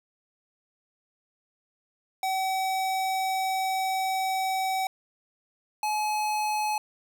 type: tone pair in turn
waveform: square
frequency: 761 / 850 Hz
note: F#5 / G#5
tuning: +48 / +40 cents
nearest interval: major second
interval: 192 cents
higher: second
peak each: -26 dBFS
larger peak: neither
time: 2.23-4.87 / 5.83-6.78 s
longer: first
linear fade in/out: 2 ms
effects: none